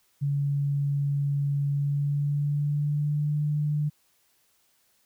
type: tone with pitch glide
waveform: sine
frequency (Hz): 141.9 to 148.87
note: C#3 to D3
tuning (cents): +41 to +24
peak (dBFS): -23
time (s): 0.21-3.9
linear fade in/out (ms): 20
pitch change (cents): +83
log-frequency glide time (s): 1.7-3.37
effects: white hiss -67 dBFS RMS until 5.05 s